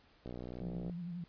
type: click train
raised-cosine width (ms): 2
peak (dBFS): -31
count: 40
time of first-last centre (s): 0.26-0.897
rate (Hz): 61.2
type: tone with vibrato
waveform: sine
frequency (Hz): 173.8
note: F3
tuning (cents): -8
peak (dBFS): -39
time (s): 0.61-1.24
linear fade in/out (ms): 2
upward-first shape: triangle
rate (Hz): 11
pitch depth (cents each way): 72
effects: pink hiss -66 dBFS RMS until 1.28 s + resampled to 11025 Hz